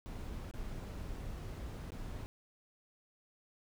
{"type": "noise with dropouts", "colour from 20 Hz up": "brown", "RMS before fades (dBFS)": -43, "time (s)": [0.06, 2.26], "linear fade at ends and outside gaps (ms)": 0, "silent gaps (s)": [[0.512, 0.538], [0.632, 0.637], [1.905, 1.92]], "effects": []}